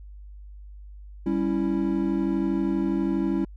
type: chord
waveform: triangle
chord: C# diminished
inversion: second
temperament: equal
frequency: 196 / 277.2 / 329.6 Hz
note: G3 / C#4 / E4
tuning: 0 / 0 / 0 cents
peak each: -25 / -25 / -24 dBFS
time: 1.26-3.45 s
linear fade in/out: 5 ms
effects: added 50 Hz sine -40 dBFS peak until 3.56 s